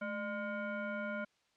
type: tone with frequency modulation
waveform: sine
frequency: 603 Hz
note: D5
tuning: 46 cents sharp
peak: -36 dBFS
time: 0.01-1.25 s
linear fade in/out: 10 ms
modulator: 818 Hz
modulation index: 1.4
effects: white hiss -74 dBFS RMS until 1.56 s + low-pass 5000 Hz 12 dB/octave